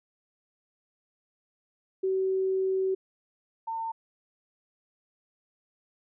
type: tone pair in turn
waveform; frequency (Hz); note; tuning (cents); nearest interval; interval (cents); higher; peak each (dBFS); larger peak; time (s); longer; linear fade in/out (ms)
sine; 380 / 903.8; F#4 / A5; +46 / +46; octave + minor third; 1500; second; -24 / -30; first; 2.03-2.95 / 3.67-3.92; first; 10
effects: none